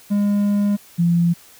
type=tone pair in turn; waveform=triangle / sine; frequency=204 / 171.23 Hz; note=G#3 / F3; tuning=-31 / -34 cents; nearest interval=minor third; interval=303 cents; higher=first; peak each=-13 dBFS; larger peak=neither; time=0.1-0.77 / 0.98-1.34 s; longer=first; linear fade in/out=20 ms; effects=white hiss -47 dBFS RMS until 1.59 s